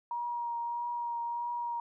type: tone with vibrato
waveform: sine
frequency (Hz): 948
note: A#5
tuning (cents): +29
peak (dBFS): -32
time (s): 0.11-1.8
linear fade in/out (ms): 2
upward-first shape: triangle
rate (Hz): 1.6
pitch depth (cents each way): 18
effects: none